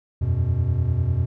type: chord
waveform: triangle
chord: E suspended second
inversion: none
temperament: equal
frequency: 82.41 / 92.5 / 123.47 Hz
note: E2 / F#2 / B2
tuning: 0 / 0 / 0 cents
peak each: -22 / -21 / -21 dBFS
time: 0.21-1.26 s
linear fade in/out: 10 ms
effects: none